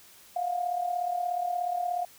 sine tone with amplitude modulation, 710 Hz, F5, 28 cents sharp, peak -24 dBFS, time 0.36-2.05 s, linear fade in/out 5 ms, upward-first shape sine, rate 36.8 Hz, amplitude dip 65%, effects white hiss -54 dBFS RMS until 2.18 s

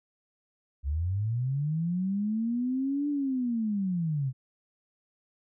sine linear two-way sweep, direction up then down, 65.41 to 293.7 to 125.6 Hz, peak -26 dBFS, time 0.83-4.33 s, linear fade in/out 50 ms, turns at 3.09 s, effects none

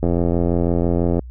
click train, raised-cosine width 2 ms, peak -6 dBFS, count 101, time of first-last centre 0.03-1.193 s, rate 86 Hz, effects added 61 Hz sine -32 dBFS peak until 1.3 s

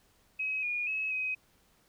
sine tone with pitch steps, 2547 / 2439 / 2573 / 2524 Hz, D#7 / D#7 / E7 / D#7, +40 / -35 / -43 / +24 cents, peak -30 dBFS, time 0.39-1.35 s, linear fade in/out 10 ms, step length 240 ms, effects pink hiss -67 dBFS RMS until 1.88 s

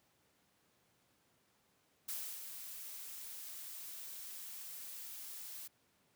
blue noise with ADSR envelope, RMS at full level -41 dBFS, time 2.08-5.68 s, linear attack 9 ms, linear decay 300 ms, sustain -7 dB, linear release 10 ms, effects pink hiss -74 dBFS RMS until 6.15 s + high-pass 100 Hz 12 dB/octave

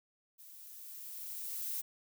violet noise with level ramp, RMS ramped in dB -55 to -37 dBFS, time 0.38-1.82 s, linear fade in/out 20 ms, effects none

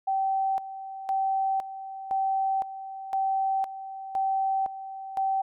sine tone with tremolo, 773 Hz, G5, 24 cents flat, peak -23 dBFS, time 0.07-5.42 s, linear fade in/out 10 ms, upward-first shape square, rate 0.98 Hz, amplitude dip 75%, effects none

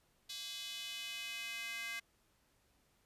square tone with high-pass filter sweep, 230 Hz, A#3, 23 cents flat, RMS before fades -44 dBFS, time 0.29-2 s, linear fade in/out 10 ms, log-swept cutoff 3800 to 2000 Hz, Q 2.9, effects pink hiss -74 dBFS RMS until 3.05 s + resampled to 32000 Hz

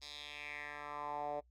10% pulse tone with band-pass filter sweep, 146.9 Hz, D3, 1 cent sharp, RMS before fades -44 dBFS, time 0.01-1.41 s, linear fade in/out 20 ms, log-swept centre 4700 to 600 Hz, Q 3.6, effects noise-tail reverb RT60 0.1 s tail -21 dB re dry + added 60 Hz sine -65 dBFS peak until 1.5 s

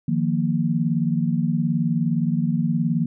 sine chord, Eb suspended second, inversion none, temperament equal, 155.56 / 174.61 / 233.1 Hz, Eb3 / F3 / Bb3, 0 / 0 / 0 cents, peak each -23 dBFS, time 0.08-3.06 s, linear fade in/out 5 ms, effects none

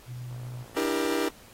sine tone, 123.47 Hz, B2, in tune, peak -35 dBFS, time 0.06-0.66 s, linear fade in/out 50 ms
click train, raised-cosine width 1 ms, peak -38 dBFS, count 49, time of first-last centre 0.31-1.154 s, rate 56.9 Hz
40% pulse chord, E half-diminished seventh, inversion third, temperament just, 296.7 / 329.6 / 395.6 / 474.7 Hz, D4 / E4 / G4 / Bb4, +18 / 0 / +16 / +31 cents, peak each -30 dBFS, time 0.76-1.29 s, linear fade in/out 10 ms
effects pink hiss -53 dBFS RMS until 1.53 s + AAC 48 kbps

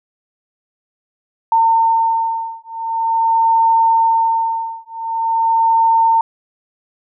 sine beating tone pair, 907 / 907.45 Hz, A#5 / A#5, -48 / -47 cents, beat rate 0.45 Hz, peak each -15 dBFS, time 1.52-6.21 s, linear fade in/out 2 ms, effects none

